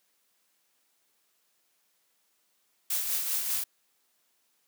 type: noise with tremolo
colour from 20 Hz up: blue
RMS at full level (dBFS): -28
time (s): 2.9-3.64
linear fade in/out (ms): 5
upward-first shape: triangle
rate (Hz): 5.1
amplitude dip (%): 50
effects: white hiss -72 dBFS RMS until 4.67 s + high-pass 200 Hz 12 dB/octave